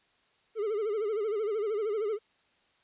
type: tone with vibrato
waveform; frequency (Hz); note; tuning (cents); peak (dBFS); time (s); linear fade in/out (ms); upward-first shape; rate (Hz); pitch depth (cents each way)
triangle; 425.5; G#4; +42; -26; 0.55-2.19; 50; sine; 13; 110
effects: white hiss -68 dBFS RMS until 2.83 s + resampled to 8000 Hz